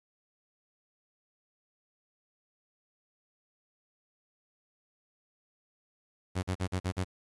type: tone bursts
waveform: sawtooth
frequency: 92.5 Hz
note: F#2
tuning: in tune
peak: -25 dBFS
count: 6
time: 6.35-7.046 s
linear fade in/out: 20 ms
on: 81 ms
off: 42 ms
effects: resampled to 24000 Hz + 9-bit